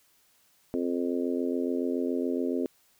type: harmonic tone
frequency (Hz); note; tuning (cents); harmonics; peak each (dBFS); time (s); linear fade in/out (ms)
87.1; F2; -4; 3 / 4 / 5 / 6 / 7; -29 / -32 / -33 / -39 / -40; 0.74-2.66; 0
effects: white hiss -65 dBFS RMS until 2.99 s